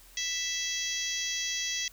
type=harmonic tone; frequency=659.3 Hz; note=E5; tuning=in tune; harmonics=3 / 4 / 5 / 6 / 7 / 8 / 9 / 10; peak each=-37 / -41 / -36 / -41 / -41 / -41 / -35 / -41 dBFS; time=0.17-1.88 s; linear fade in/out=2 ms; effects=added 40 Hz sine -56 dBFS peak until 1.92 s + white hiss -56 dBFS RMS until 1.92 s